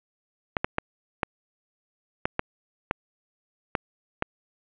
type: clicks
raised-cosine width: 0.5 ms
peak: -8 dBFS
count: 9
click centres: 0.568 / 0.645 / 0.784 / 1.232 / 2.255 / 2.394 / 2.911 / 3.752 / 4.224 s
effects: resampled to 8000 Hz + 8-bit